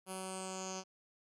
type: tone with low-pass filter sweep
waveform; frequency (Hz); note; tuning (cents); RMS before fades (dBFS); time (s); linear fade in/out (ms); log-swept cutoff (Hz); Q
10% pulse; 188.3; F#3; +31; -43; 0.06-0.84; 50; 11000 to 5800; 7
effects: none